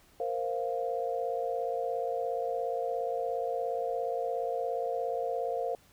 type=chord; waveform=sine; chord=Bb suspended second; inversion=none; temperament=equal; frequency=466.2 / 523.3 / 698.5 Hz; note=Bb4 / C5 / F5; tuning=0 / 0 / 0 cents; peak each=-34 dBFS; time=0.2-5.75 s; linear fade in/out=2 ms; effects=pink hiss -62 dBFS RMS until 5.92 s